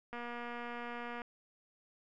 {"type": "click train", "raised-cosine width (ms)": 0.5, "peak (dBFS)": -29, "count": 261, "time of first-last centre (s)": [0.13, 1.218], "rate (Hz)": 239, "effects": []}